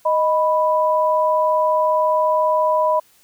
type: tone pair together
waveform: sine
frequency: 622.3 / 987.8 Hz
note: D#5 / B5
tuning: 0 / 0 cents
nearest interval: minor sixth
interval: 800 cents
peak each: -17 dBFS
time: 0.05-3 s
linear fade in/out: 10 ms
effects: white hiss -55 dBFS RMS until 3.23 s